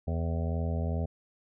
harmonic tone with a mistuned harmonic, 82.41 Hz, E2, in tune, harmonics 1 / 2 / 3 / 5 / 6 / 7 / 8 / 9, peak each -29 / -35 / -39 / -43 / -44 / -43 / -43 / -47 dBFS, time 0.07-1.06 s, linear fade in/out 10 ms, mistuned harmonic 9, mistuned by +47 cents, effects none

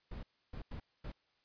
brown noise bursts at uneven times, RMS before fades -44 dBFS, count 4, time 0.11-0.23 / 0.53-0.62 / 0.71-0.8 / 1.04-1.12 s, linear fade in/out 5 ms, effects white hiss -75 dBFS RMS until 1.44 s + resampled to 11025 Hz

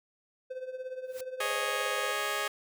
triangle tone with tremolo, 514 Hz, C5, 31 cents flat, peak -31 dBFS, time 0.5-2.12 s, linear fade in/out 10 ms, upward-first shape triangle, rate 17 Hz, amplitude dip 80%
white noise with exponential growth, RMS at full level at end -41 dBFS, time 1.04-1.21 s, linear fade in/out 5 ms, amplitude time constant 35 ms
10% pulse chord, Ab suspended fourth, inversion none, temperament just, 415.3 / 553.7 / 623 Hz, Ab4 / Db5 / Eb5, 0 / -2 / +2 cents, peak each -27 dBFS, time 1.4-2.48 s, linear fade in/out 5 ms
effects none

